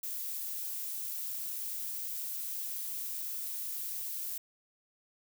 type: noise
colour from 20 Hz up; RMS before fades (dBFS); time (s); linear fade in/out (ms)
violet; -38; 0.03-4.38; 5
effects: none